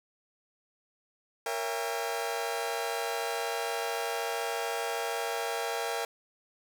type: chord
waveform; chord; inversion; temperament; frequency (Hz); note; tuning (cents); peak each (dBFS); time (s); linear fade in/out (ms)
sawtooth; A# diminished seventh; none; just; 466.2 / 559.4 / 671.3 / 805.5; A#4 / C#5 / E5 / G5; 0 / +16 / +31 / +47; -31 / -36 / -33 / -32; 1.46-6.05; 2
effects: none